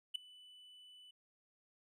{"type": "tone with ADSR envelope", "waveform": "triangle", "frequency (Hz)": 2987, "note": "F#7", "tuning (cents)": 16, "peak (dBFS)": -31, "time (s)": [0.14, 1.11], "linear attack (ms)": 15, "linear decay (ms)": 4, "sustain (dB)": -24, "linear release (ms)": 6, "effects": []}